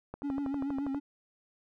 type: click train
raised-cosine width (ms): 1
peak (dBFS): -25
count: 11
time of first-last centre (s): 0.14-0.946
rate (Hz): 12.4
type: tone with vibrato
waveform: triangle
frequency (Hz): 277.2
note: C#4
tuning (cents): 0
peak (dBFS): -29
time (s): 0.23-1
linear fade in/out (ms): 20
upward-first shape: sine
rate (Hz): 7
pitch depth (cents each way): 57
effects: none

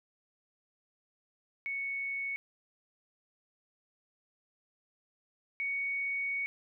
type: tone pair in turn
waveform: sine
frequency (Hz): 2217 / 2231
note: C#7 / C#7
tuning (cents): 0 / +11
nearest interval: unison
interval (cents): 11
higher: second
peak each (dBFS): -33 / -31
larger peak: second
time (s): 1.66-2.36 / 5.6-6.46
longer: second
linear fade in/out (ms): 0
effects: none

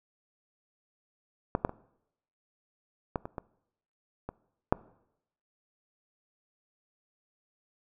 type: clicks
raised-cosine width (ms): 1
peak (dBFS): -11 / -10 / -23 / -15 / -23 / -21 / -22 / -7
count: 8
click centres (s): 1.551 / 1.649 / 1.694 / 3.158 / 3.255 / 3.382 / 4.29 / 4.725
effects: noise-tail reverb RT60 0.8 s tail -22 dB re dry

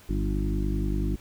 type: harmonic tone with a mistuned harmonic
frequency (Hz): 50.4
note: G1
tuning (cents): +49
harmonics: 1 / 2 / 3 / 4 / 5 / 6 / 7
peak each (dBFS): -26 / -34 / -34 / -34 / -38 / -34 / -37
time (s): 0.09-1.16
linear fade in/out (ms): 5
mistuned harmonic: 4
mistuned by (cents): -31
effects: pink hiss -53 dBFS RMS until 1.2 s

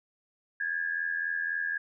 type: tone pair together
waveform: sine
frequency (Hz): 1637 / 1720.8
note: G#6 / A6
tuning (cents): -25 / -39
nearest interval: minor second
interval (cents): 86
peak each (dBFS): -30 / -34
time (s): 0.6-1.78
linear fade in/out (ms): 5
effects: none

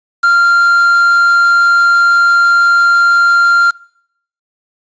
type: tone with quantisation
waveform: triangle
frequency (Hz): 1389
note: F6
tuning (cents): -10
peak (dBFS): -4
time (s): 0.23-3.71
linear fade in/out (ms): 10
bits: 4
effects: noise-tail reverb RT60 0.7 s tail -24 dB re dry + resampled to 16000 Hz

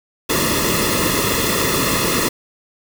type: noise with comb filter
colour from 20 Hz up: pink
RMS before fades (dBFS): -18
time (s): 0.29-2.29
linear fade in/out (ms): 10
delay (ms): 1.3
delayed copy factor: -0.85
effects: none

